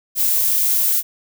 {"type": "noise", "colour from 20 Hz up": "violet", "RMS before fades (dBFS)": -17, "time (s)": [0.15, 1.03], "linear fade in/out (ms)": 50, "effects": []}